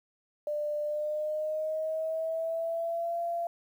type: tone with pitch glide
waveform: sine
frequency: 595 to 683.5 Hz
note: D5 to F5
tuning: +22 to -37 cents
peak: -29 dBFS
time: 0.47-3.47 s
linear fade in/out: 2 ms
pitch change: +241 cents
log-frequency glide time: 0.83-3.2 s
effects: 10-bit